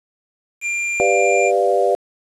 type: tone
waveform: square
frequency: 2387 Hz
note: D7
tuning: 28 cents sharp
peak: -20 dBFS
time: 0.61-1.52 s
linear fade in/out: 50 ms
type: chord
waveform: sine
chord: G dominant seventh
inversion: none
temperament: equal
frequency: 392 / 493.9 / 587.3 / 698.5 Hz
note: G4 / B4 / D5 / F5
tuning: 0 / 0 / 0 / 0 cents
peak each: -19 dBFS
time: 1-1.95 s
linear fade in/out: 0 ms
effects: resampled to 24000 Hz + 7-bit